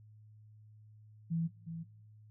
sine tone pair in turn, 165.5 / 164.91 Hz, E3 / E3, +7 / +1 cents, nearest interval unison, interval 6 cents, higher first, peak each -31 / -40 dBFS, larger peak first, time 1.3-1.48 / 1.66-1.84 s, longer neither, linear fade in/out 20 ms, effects noise-tail reverb RT60 0.7 s tail -18 dB re dry + added 107 Hz sine -55 dBFS peak until 2.3 s

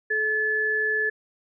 sine tone pair together, 431.5 / 1726 Hz, A4 / A6, -34 / -34 cents, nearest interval 2 octaves, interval 2400 cents, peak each -29 / -22 dBFS, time 0.1-1.1 s, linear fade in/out 10 ms, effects none

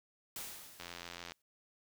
white noise with exponential decay, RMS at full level -42 dBFS, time 0.36-1.42 s, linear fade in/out 2 ms, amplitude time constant 230 ms
click train, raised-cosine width 0.2 ms, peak -27 dBFS, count 46, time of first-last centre 0.8-1.32 s, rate 86.5 Hz
effects none

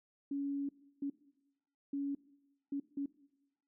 sine tone bursts at uneven times, 280.6 Hz, C#4, 21 cents sharp, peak -34 dBFS, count 5, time 0.31-0.69 / 1.02-1.1 / 1.93-2.15 / 2.72-2.8 / 2.97-3.06 s, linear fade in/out 5 ms, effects noise-tail reverb RT60 1.0 s tail -20 dB re dry

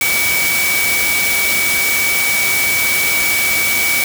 sine tone in noise, 2272 Hz, C#7, 42 cents sharp, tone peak -15 dBFS, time 0.01-4.04 s, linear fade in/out 2 ms, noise white, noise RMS -18 dBFS, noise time 0.01-4.04 s, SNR 0 dB, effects none

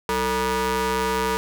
sawtooth ring-modulated tone, 256 Hz, C4, 38 cents flat, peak -14 dBFS, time 0.09-1.37 s, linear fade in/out 0 ms, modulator 703 Hz, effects none

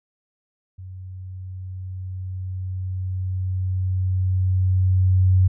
sine tone with level ramp, 93 Hz, F#2, 9 cents sharp, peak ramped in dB -34 to -12 dBFS, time 0.78-5.48 s, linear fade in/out 10 ms, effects none

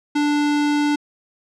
square tone, 293.7 Hz, D4, in tune, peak -17 dBFS, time 0.15-0.96 s, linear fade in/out 10 ms, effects low-pass 6000 Hz 12 dB/octave

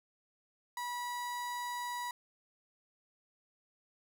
35% pulse tone, 973 Hz, B5, 26 cents flat, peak -35 dBFS, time 0.77-2.11 s, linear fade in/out 2 ms, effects none

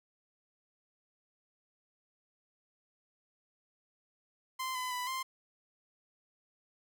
sawtooth tone with pitch steps, 1039 / 1010 / 993 / 1048 Hz, C6 / B5 / B5 / C6, -12 / +39 / +9 / +2 cents, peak -31 dBFS, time 4.59-5.23 s, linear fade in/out 10 ms, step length 160 ms, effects none

